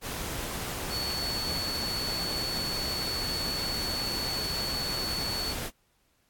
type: tone in noise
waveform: sine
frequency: 4435 Hz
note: C#8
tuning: in tune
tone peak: -31 dBFS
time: 0.89-5.55 s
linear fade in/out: 50 ms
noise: pink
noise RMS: -35 dBFS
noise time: 0.01-5.71 s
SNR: +1 dB
effects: pink hiss -70 dBFS RMS until 6.29 s + AAC 64 kbps